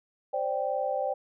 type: chord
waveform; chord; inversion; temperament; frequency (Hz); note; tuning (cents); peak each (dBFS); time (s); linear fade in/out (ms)
sine; C suspended second; none; equal with one note detuned; 525.4 / 587.3 / 784; C5 / D5 / G5; +7 / 0 / 0; -31; 0.33-1.14; 10
effects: none